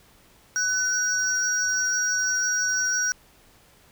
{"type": "tone pair together", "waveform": "triangle", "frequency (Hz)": [1498, 5698], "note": ["F#6", "F8"], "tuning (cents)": [21, 34], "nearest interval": "octave + major seventh", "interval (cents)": 2313, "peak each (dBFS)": -23, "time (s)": [0.56, 3.12], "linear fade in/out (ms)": 0, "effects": ["pink hiss -56 dBFS RMS until 3.91 s"]}